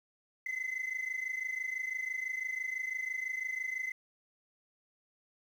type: tone pair together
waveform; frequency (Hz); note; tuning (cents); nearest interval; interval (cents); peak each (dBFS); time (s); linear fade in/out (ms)
sine; 2030 / 2056; B6 / C7; +47 / -31; unison; 22; -35 / -35; 0.46-3.92; 5
effects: tanh soft clip ceiling -31 dBFS + 10-bit